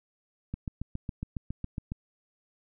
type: click train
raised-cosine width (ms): 5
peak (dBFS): -21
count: 11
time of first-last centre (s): 0.54-1.919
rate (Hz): 7.25
effects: none